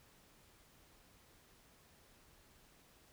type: silence
effects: pink hiss -66 dBFS RMS until 3.12 s